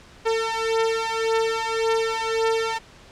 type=beating tone pair; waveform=sawtooth; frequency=449.2 / 451 Hz; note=A4 / A4; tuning=+36 / +43 cents; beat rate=1.8 Hz; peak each=-20 dBFS; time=0.25-2.79 s; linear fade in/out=20 ms; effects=pink hiss -48 dBFS RMS until 3.11 s + low-pass 6000 Hz 12 dB/octave